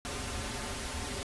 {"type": "noise with comb filter", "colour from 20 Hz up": "pink", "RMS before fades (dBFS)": -37, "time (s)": [0.05, 1.23], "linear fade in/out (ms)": 0, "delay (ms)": 6.2, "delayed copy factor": -0.85, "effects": ["resampled to 24000 Hz"]}